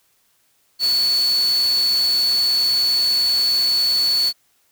sine tone in noise, 4435 Hz, C#8, in tune, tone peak -15 dBFS, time 0.79-4.33 s, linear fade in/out 50 ms, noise white, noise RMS -31 dBFS, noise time 0.79-4.33 s, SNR +13 dB, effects white hiss -62 dBFS RMS until 4.71 s

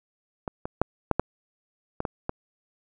clicks, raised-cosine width 1 ms, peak -16 / -17 / -6 / -6 / -7 / -14 / -14 / -13 dBFS, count 8, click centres 0.478 / 0.655 / 0.816 / 1.113 / 1.196 / 2.004 / 2.052 / 2.294 s, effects none

